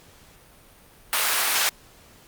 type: high-pass noise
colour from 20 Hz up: pink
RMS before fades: -22 dBFS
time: 1.13-1.69 s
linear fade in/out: 0 ms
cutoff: 1100 Hz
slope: 12 dB/octave
effects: pink hiss -52 dBFS RMS until 2.27 s + Opus 48 kbps